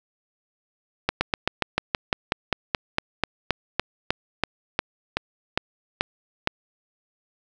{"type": "slowing click train", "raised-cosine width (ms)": 0.3, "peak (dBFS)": -4, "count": 22, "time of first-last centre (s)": [1.09, 6.474], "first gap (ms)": 120, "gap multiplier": 1.07, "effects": []}